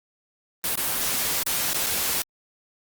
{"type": "noise with dropouts", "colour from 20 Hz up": "white", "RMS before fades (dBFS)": -25, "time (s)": [0.64, 2.22], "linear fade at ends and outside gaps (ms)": 1, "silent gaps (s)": [[0.756, 0.775], [1.431, 1.464], [1.733, 1.744], [1.863, 1.867]], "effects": ["Opus 32 kbps"]}